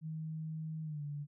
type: tone with pitch glide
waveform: sine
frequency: 158 to 145.73 Hz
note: D#3 to D3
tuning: +27 to -13 cents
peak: -38 dBFS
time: 0.01-1.27 s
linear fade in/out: 50 ms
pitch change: -140 cents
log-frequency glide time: 0.83-1.03 s
effects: none